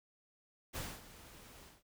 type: noise with ADSR envelope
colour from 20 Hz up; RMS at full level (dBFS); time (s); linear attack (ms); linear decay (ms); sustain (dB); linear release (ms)
pink; -41; 0.73-1.83; 33; 240; -15; 190
effects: none